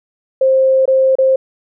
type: tone with dropouts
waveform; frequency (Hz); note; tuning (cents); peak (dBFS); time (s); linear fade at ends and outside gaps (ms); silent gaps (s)
sine; 528; C5; +16; -8; 0.41-1.36; 5; 0.856-0.877 / 1.154-1.185
effects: none